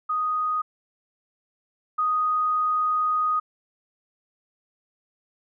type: tone pair in turn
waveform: sine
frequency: 1244.5 / 1244.5 Hz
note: D#6 / D#6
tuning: 0 / 0 cents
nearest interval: unison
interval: 0 cents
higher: neither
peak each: -22 / -20 dBFS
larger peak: second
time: 0.09-0.62 / 1.98-3.4 s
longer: second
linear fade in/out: 10 ms
effects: none